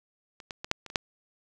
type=clicks; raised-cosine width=0.2 ms; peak=-28 / -19 / -19 / -7 / -25 / -26 / -6 dBFS; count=7; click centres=0.402 / 0.508 / 0.645 / 0.714 / 0.863 / 0.901 / 0.958 s; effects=none